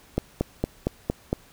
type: click train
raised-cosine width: 2 ms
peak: -9 dBFS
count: 6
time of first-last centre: 0.18-1.329 s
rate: 4.35 Hz
effects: pink hiss -54 dBFS RMS until 1.52 s